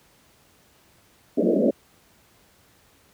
pink band-pass noise, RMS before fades -20 dBFS, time 1.37-1.71 s, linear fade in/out 10 ms, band 190 to 620 Hz, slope 96 dB/octave, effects pink hiss -58 dBFS RMS until 3.13 s + high-pass 60 Hz 12 dB/octave

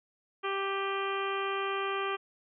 harmonic tone with a mistuned harmonic, 392 Hz, G4, in tune, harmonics 1 / 2 / 3 / 4 / 5 / 6 / 7 / 8, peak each -34 / -40 / -34 / -41 / -43 / -42 / -44 / -43 dBFS, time 0.43-2.17 s, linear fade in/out 20 ms, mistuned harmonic 6, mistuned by +34 cents, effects none

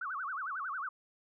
sine tone with vibrato, 1300 Hz, E6, 24 cents flat, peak -35 dBFS, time 0.01-0.89 s, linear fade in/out 5 ms, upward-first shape sine, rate 11 Hz, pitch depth 300 cents each way, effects none

